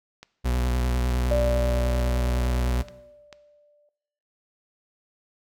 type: click train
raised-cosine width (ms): 0.2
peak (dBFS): -24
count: 8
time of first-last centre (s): 0.23-3.327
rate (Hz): 2.26
type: tone with vibrato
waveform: 40% pulse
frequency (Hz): 61.74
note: B1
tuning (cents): 0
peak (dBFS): -21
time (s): 0.44-2.83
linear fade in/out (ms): 20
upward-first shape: sine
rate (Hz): 9.9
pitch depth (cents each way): 32
type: tone with exponential decay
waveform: sine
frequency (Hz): 589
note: D5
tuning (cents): +5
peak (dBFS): -20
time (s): 1.31-3.89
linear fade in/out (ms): 2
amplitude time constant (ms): 560
effects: noise-tail reverb RT60 0.9 s tail -17 dB re dry